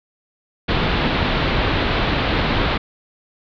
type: low-pass noise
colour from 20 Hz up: pink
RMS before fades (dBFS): -19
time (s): 0.68-2.78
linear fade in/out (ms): 10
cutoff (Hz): 4100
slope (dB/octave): 48
effects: none